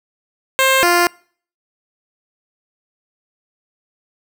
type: tone pair in turn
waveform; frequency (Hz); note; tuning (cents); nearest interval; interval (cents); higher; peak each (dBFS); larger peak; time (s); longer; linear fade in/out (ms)
10% pulse; 530 / 349; C5 / F4; +22 / -1; perfect fifth; 723; first; -3; neither; 0.59-0.83 / 0.83-1.07; neither; 0
effects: noise-tail reverb RT60 0.5 s tail -26 dB re dry